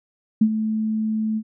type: tone with ADSR envelope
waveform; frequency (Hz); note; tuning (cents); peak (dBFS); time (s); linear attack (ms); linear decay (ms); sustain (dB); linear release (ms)
sine; 218; A3; -16; -10; 0.41-1.43; 7; 67; -10; 60
effects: none